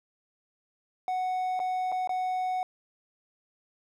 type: tone with dropouts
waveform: triangle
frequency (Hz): 740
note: F#5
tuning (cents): 0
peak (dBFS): -25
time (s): 1.08-2.63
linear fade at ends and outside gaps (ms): 1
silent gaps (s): 1.593-1.6 / 1.918-1.923 / 2.074-2.093
effects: none